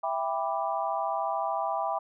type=chord; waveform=sine; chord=E minor seventh; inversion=none; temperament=equal with one note detuned; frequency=659.3 / 793.1 / 987.8 / 1174.7 Hz; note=E5 / G5 / B5 / D6; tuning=0 / +20 / 0 / 0 cents; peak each=-32 / -31 / -33 / -35 dBFS; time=0.03-1.99 s; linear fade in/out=10 ms; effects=none